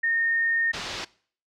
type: tone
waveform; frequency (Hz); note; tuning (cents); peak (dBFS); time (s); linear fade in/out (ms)
sine; 1836; A#6; -27; -21; 0.03-0.72; 10
type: low-pass noise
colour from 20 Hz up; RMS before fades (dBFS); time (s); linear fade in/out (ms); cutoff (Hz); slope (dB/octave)
white; -34; 0.73-1.05; 10; 5000; 24
effects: noise-tail reverb RT60 0.5 s tail -22 dB re dry